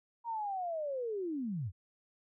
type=linear sweep; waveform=sine; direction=down; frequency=949 to 78 Hz; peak=-34 dBFS; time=0.24-1.72 s; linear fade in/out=50 ms; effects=none